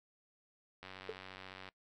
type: click train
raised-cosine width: 0.3 ms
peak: -32 dBFS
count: 82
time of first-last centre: 0.83-1.688 s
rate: 94.4 Hz
type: tone with exponential decay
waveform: triangle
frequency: 440 Hz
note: A4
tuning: in tune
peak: -32 dBFS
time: 1.09-1.17 s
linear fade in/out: 2 ms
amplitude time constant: 17 ms
effects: noise-tail reverb RT60 0.1 s tail -22 dB re dry